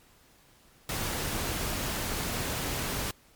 pink noise, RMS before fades -32 dBFS, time 0.89-3.11 s, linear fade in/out 2 ms, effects pink hiss -60 dBFS RMS until 3.35 s + MP3 96 kbps

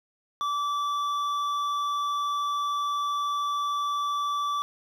triangle tone with hard clipping, 1159 Hz, D6, 23 cents flat, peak -27 dBFS, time 0.41-4.62 s, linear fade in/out 0 ms, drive 11 dB, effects none

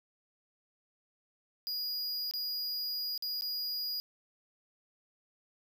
square tone with dropouts, 4886 Hz, D#8, 32 cents flat, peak -34 dBFS, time 1.67-4 s, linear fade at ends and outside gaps 0 ms, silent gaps 2.311-2.337 / 3.177-3.224 / 3.41-3.421 s, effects none

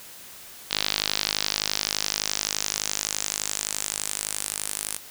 sawtooth tone with band-pass filter sweep, 51.7 Hz, G#1, 7 cents flat, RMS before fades -29 dBFS, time 0.7-4.98 s, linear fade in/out 20 ms, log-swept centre 4100 to 10000 Hz, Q 2.4, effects white hiss -44 dBFS RMS until 5.1 s

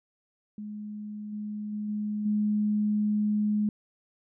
sine tone with level steps, 210 Hz, G#3, 19 cents sharp, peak -35 / -32 / -30 / -28 / -23 dBFS, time 0.58-3.69 s, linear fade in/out 2 ms, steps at 1.32 / 1.72 / 1.88 / 2.25 s, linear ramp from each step 10 ms, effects none

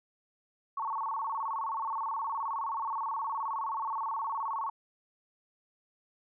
sine tone with vibrato, 999 Hz, B5, 20 cents sharp, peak -31 dBFS, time 0.77-4.7 s, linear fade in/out 5 ms, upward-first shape square, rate 19 Hz, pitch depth 180 cents each way, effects none

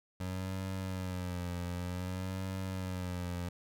25% pulse tone with vibrato, 91.4 Hz, F#2, 21 cents flat, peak -32 dBFS, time 0.2-3.49 s, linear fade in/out 5 ms, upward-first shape sine, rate 0.54 Hz, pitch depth 65 cents each way, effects none

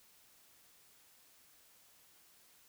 silence, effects white hiss -65 dBFS RMS until 2.68 s

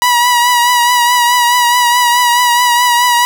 sawtooth tone with vibrato, 970 Hz, B5, 31 cents flat, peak -4 dBFS, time 0.02-3.25 s, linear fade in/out 0 ms, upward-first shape triangle, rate 4.7 Hz, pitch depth 40 cents each way, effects none

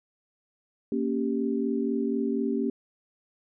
sine chord, G diminished, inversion first, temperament equal, 233.1 / 277.2 / 392 Hz, Bb3 / Db4 / G4, 0 / 0 / 0 cents, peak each -28 / -29 / -30 dBFS, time 0.92-2.7 s, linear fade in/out 2 ms, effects none

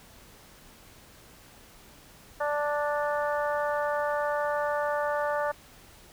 harmonic tone, 293.7 Hz, D4, in tune, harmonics 2 / 3 / 4 / 5 / 6, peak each -28 / -32 / -34 / -36 / -38 dBFS, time 2.4-5.52 s, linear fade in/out 10 ms, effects pink hiss -53 dBFS RMS until 6.12 s

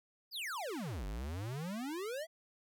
square exponential two-way sweep, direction down then up, 5180 to 46.25 to 678 Hz, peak -39 dBFS, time 0.31-2.27 s, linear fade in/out 50 ms, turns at 1.06 s, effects none

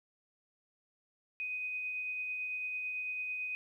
sine tone with tremolo, 2500 Hz, D#7, 8 cents sharp, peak -34 dBFS, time 1.4-3.55 s, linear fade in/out 0 ms, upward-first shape triangle, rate 9 Hz, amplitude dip 25%, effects 12-bit

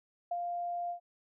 sine tone with ADSR envelope, 698.5 Hz, F5, in tune, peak -30 dBFS, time 0.31-1 s, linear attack 6 ms, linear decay 44 ms, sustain -3 dB, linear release 100 ms, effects none

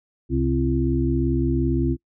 harmonic tone with a mistuned harmonic, 65.41 Hz, C2, in tune, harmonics 1 / 2 / 4 / 5, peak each -24 / -24 / -24 / -24 dBFS, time 0.29-1.97 s, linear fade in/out 50 ms, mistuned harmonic 5, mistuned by +64 cents, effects noise-tail reverb RT60 0.1 s tail -24 dB re dry

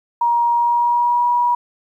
sine tone with pitch glide, 946 to 965.3 Hz, A#5 to B5, +25 to -40 cents, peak -13 dBFS, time 0.21-1.55 s, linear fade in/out 5 ms, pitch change +35 cents, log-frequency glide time 0.51-1.27 s, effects 9-bit

